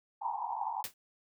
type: band-pass noise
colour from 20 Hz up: white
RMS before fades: -36 dBFS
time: 0.21-0.83 s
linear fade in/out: 20 ms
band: 790 to 970 Hz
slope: 96 dB/octave
type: noise with exponential decay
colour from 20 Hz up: white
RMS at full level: -33 dBFS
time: 0.84-0.94 s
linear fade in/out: 2 ms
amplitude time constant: 21 ms
effects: none